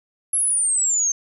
sine exponential sweep, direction down, 11175 to 6272 Hz, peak -17 dBFS, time 0.33-1.12 s, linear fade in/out 5 ms, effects none

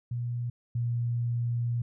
sine tone pair in turn, 120.4 / 119.02 Hz, B2 / A#2, -44 / +36 cents, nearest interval unison, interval 20 cents, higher first, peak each -29 / -26 dBFS, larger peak second, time 0.11-0.5 / 0.75-1.82 s, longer second, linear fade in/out 5 ms, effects none

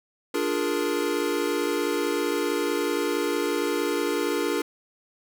square chord, Bb dominant seventh, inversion first, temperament equal, 293.7 / 349.2 / 415.3 / 466.2 Hz, D4 / F4 / Ab4 / Bb4, 0 / 0 / 0 / 0 cents, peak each -30 dBFS, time 0.34-4.62 s, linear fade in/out 5 ms, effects none

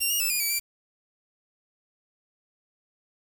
5% pulse tone with pitch steps, 2769 / 2859 / 2635 / 2440 / 2297 / 2348 Hz, F7 / F7 / E7 / D#7 / D7 / D7, -15 / +40 / -1 / -34 / -39 / -1 cents, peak -15 dBFS, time 0-0.6 s, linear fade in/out 20 ms, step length 100 ms, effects 7-bit

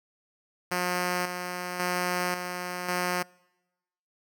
5% pulse tone with tremolo, 179.2 Hz, F3, 45 cents sharp, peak -15 dBFS, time 0.71-3.23 s, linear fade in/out 10 ms, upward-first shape square, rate 0.92 Hz, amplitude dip 50%, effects noise-tail reverb RT60 1.0 s tail -26 dB re dry

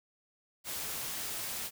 white noise, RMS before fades -38 dBFS, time 0.64-1.71 s, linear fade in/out 50 ms, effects none

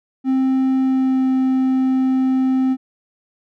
triangle tone with pitch glide, 263.1 to 261.1 Hz, C4 to C4, +10 to -3 cents, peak -12 dBFS, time 0.24-2.77 s, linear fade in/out 50 ms, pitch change -13 cents, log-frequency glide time 0.8-1.29 s, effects none

